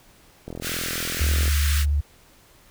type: click train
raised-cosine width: 2 ms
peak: -20 dBFS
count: 43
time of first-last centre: 0.48-1.48 s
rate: 42 Hz
type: high-pass noise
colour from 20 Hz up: pink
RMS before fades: -29 dBFS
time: 0.61-1.86 s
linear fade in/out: 50 ms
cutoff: 1300 Hz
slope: 48 dB/octave
type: tone with vibrato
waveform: sine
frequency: 72.7 Hz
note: D2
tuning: 17 cents flat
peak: -18 dBFS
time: 1.2-2.01 s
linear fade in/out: 10 ms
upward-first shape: square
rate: 14 Hz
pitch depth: 20 cents each way
effects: pink hiss -54 dBFS RMS until 2.7 s